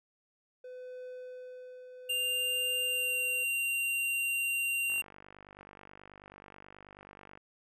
triangle tone with tremolo, 504 Hz, B4, 35 cents sharp, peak -39 dBFS, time 0.64-3.44 s, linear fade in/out 5 ms, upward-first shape triangle, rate 0.6 Hz, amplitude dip 50%
square tone with pitch glide, 2794 to 2767 Hz, F7 to F7, 0 to -17 cents, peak -30 dBFS, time 2.09-5.02 s, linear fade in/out 10 ms, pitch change -17 cents, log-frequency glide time 2.84-3.17 s
click train, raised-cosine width 0.5 ms, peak -35 dBFS, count 123, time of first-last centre 4.9-7.375 s, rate 49.3 Hz
effects none

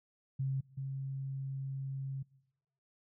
sine tone pair in turn, 134.5 / 135.36 Hz, C3 / C#3, +48 / -41 cents, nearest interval unison, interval 11 cents, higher second, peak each -31 / -36 dBFS, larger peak first, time 0.39-0.61 / 0.77-2.23 s, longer second, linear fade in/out 10 ms, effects noise-tail reverb RT60 1.0 s tail -23 dB re dry

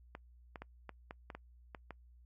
clicks, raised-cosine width 0.5 ms, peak -30 dBFS, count 9, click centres 0.151 / 0.558 / 0.62 / 0.893 / 1.109 / 1.302 / 1.35 / 1.748 / 1.907 s, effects noise-tail reverb RT60 0.1 s tail -25 dB re dry + added 60 Hz sine -58 dBFS peak until 2.25 s

